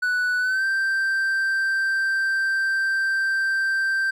triangle tone with pitch glide, 1483 to 1567.6 Hz, F#6 to G6, +4 to 0 cents, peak -18 dBFS, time 0.02-4.11 s, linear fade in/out 10 ms, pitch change +96 cents, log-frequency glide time 0.39-0.65 s, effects none

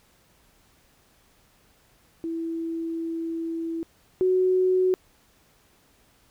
sine tone pair in turn, 329.6 / 370.2 Hz, E4 / F#4, 0 / +1 cents, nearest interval major second, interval 201 cents, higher second, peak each -27 / -18 dBFS, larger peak second, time 2.24-3.83 / 4.21-4.94 s, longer first, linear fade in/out 0 ms, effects pink hiss -61 dBFS RMS until 6.3 s

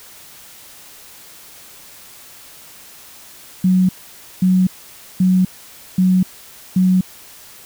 sine tone bursts, 185 Hz, F#3, in tune, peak -10 dBFS, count 5, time 3.64-7.01 s, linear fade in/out 5 ms, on 250 ms, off 530 ms, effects white hiss -41 dBFS RMS until 7.65 s

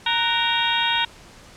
harmonic tone with a mistuned harmonic, 465.2 Hz, A#4, 4 cents flat, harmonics 2 / 3 / 4 / 5 / 6 / 7 / 8, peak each -24 / -27 / -29 / -29 / -27 / -26 / -25 dBFS, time 0.06-1.05 s, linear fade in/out 5 ms, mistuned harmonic 3, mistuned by +110 cents, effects pink hiss -46 dBFS RMS until 1.56 s + low-pass 8000 Hz 12 dB/octave

